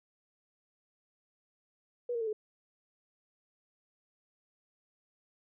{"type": "tone with pitch steps", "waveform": "sine", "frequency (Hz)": [484.7, 465, 446, 427.8], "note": ["B4", "A#4", "A4", "A4"], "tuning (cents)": [-32, -4, 23, -49], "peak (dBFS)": -31, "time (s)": [2.09, 2.33], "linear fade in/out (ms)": 5, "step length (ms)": 60, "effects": []}